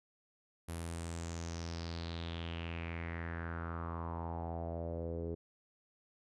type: tone with low-pass filter sweep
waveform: sawtooth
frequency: 83.8 Hz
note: E2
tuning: 29 cents sharp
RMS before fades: -41 dBFS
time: 0.68-5.35 s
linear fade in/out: 10 ms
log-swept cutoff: 11000 to 420 Hz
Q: 4.6
effects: none